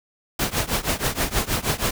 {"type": "noise with tremolo", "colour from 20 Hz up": "pink", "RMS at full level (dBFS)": -20, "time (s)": [0.39, 1.91], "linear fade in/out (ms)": 5, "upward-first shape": "triangle", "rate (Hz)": 6.3, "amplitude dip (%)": 95, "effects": []}